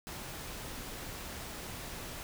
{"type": "noise", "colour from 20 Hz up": "pink", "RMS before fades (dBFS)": -43, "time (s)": [0.07, 2.23], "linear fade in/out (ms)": 0, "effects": []}